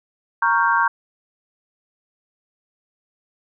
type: chord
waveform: sine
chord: G half-diminished seventh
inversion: first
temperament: equal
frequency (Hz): 932.3 / 1108.7 / 1396.9 / 1568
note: Bb5 / Db6 / F6 / G6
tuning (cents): 0 / 0 / 0 / 0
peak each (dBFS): -19 / -20 / -24 / -20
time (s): 0.42-0.88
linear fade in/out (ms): 5
effects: none

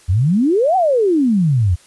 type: exponential two-way sweep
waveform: sine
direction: up then down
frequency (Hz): 81.5 to 780 to 81.5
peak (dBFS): -11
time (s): 0.08-1.76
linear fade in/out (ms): 20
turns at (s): 0.76
effects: white hiss -48 dBFS RMS until 1.86 s + resampled to 24000 Hz

